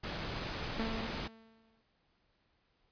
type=noise; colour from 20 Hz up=pink; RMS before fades=-39 dBFS; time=0.03-1.28 s; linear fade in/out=10 ms
type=tone with exponential decay; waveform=sawtooth; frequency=223.9 Hz; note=A3; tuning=30 cents sharp; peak=-30 dBFS; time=0.79-1.81 s; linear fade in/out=5 ms; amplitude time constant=220 ms
effects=pink hiss -75 dBFS RMS until 2.91 s + resampled to 11025 Hz